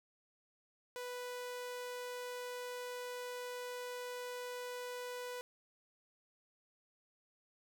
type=tone; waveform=sawtooth; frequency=493.9 Hz; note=B4; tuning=in tune; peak=-38 dBFS; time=0.96-5.41 s; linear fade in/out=0 ms; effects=none